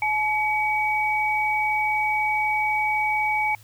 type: tone pair together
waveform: sine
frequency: 854.4 / 2266 Hz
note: G#5 / C#7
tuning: +49 / +37 cents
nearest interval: octave + perfect fourth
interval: 1688 cents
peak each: -23 dBFS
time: 0.02-3.55 s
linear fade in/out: 2 ms
effects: added 107 Hz sine -49 dBFS peak until 3.63 s + white hiss -54 dBFS RMS until 3.63 s